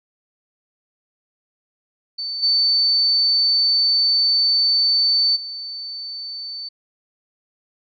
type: tone with level steps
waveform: sine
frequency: 4530 Hz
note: C#8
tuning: 37 cents sharp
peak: -24 / -14 / -28 dBFS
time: 2.18-6.69 s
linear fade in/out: 10 ms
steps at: 2.42 / 5.35 s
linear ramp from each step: 20 ms
effects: none